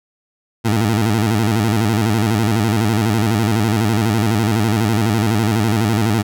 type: tone with vibrato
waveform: 20% pulse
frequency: 109 Hz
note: A2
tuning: 16 cents flat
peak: -9 dBFS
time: 0.64-6.23 s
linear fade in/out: 20 ms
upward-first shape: square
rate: 12 Hz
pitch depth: 99 cents each way
effects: none